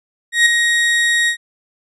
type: tone with ADSR envelope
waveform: 35% pulse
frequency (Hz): 1882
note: A#6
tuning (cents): +16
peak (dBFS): -5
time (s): 0.32-1.37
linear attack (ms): 140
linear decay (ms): 6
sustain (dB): -6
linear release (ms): 89
effects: resampled to 24000 Hz